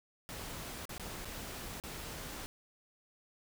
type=noise with dropouts; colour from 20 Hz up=pink; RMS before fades=-44 dBFS; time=0.29-2.46 s; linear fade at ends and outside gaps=0 ms; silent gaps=0.854-0.893 / 0.98-0.997 / 1.248-1.254 / 1.8-1.837 s; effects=none